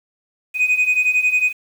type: beating tone pair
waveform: sine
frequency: 2489 / 2500 Hz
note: D#7 / D#7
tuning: 0 / +8 cents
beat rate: 11 Hz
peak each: -17 / -14 dBFS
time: 0.54-1.53 s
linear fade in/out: 50 ms
effects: tanh soft clip ceiling -11 dBFS + 7-bit